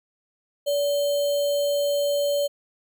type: tone with sample-and-hold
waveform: sine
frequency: 574 Hz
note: D5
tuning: 40 cents flat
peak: -20 dBFS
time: 0.66-2.48 s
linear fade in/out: 20 ms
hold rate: 3675 Hz
effects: none